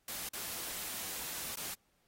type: noise with dropouts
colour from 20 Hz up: white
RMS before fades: -41 dBFS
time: 0.08-1.74 s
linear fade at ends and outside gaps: 2 ms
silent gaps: 0.289-0.334 / 1.557-1.571 s
effects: pink hiss -75 dBFS RMS until 2.07 s + AAC 48 kbps